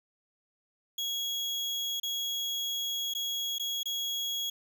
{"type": "tone with dropouts", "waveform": "35% pulse", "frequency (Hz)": 3322, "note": "G#7", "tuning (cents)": 0, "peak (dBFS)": -29, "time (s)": [0.98, 4.5], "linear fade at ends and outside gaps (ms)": 5, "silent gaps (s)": [[2, 2.031], [3.138, 3.149], [3.584, 3.596], [3.832, 3.856]], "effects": []}